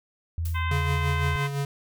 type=tone with pitch glide; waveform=sine; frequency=83 to 82.09 Hz; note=E2 to E2; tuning=+12 to -7 cents; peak=-25 dBFS; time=0.38-1.36 s; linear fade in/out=0 ms; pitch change=-19 cents; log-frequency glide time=0.74-1.1 s
type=noise with exponential decay; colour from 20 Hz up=blue; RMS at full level=-37 dBFS; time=0.45-0.71 s; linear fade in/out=5 ms; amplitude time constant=56 ms
type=harmonic tone; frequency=516 Hz; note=C5; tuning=24 cents flat; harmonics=2 / 3 / 4 / 5 / 6 / 7; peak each=-32 / -36 / -34 / -40 / -42 / -45 dBFS; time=0.54-1.48 s; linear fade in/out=20 ms
type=tone with tremolo; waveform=square; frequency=140.6 Hz; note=C#3; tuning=25 cents sharp; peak=-25 dBFS; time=0.71-1.65 s; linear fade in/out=2 ms; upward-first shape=sine; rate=5.9 Hz; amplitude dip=50%
effects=none